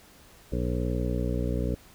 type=harmonic tone; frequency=60.7 Hz; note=B1; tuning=29 cents flat; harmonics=1 / 2 / 3 / 4 / 5 / 7 / 8 / 9; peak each=-29 / -32 / -34 / -35 / -36 / -37 / -38 / -39 dBFS; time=0.52-1.75 s; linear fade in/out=5 ms; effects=pink hiss -54 dBFS RMS until 1.94 s